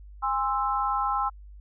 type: chord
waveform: sine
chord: Ab augmented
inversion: none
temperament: equal with one note detuned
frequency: 816.8 / 1046.5 / 1318.5 Hz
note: Ab5 / C6 / E6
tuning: -29 / 0 / 0 cents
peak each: -28 dBFS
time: 0.22-1.3 s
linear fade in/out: 20 ms
effects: added 50 Hz sine -43 dBFS peak until 1.6 s